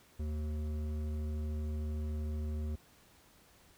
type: tone with hard clipping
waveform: sine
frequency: 76.1 Hz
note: D#2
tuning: 38 cents flat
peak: -36 dBFS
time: 0.19-2.76 s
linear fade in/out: 10 ms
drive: 11 dB
effects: pink hiss -63 dBFS RMS until 3.77 s